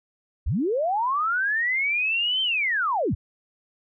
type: linear two-way sweep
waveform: sine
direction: up then down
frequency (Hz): 41.2 to 3136 to 41.2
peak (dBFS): -21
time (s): 0.46-3.15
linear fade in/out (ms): 10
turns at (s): 2.42
effects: none